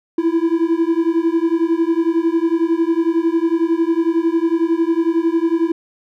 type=beating tone pair; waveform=triangle; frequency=326.5 / 337.5 Hz; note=E4 / E4; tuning=-17 / +41 cents; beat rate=11 Hz; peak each=-15 dBFS; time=0.18-5.72 s; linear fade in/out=5 ms; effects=none